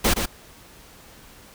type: noise with echo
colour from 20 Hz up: pink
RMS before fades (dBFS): -18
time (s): 0.04-0.14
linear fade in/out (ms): 10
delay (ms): 120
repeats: 1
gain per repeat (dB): -6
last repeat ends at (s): 0.26
effects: pink hiss -48 dBFS RMS until 1.54 s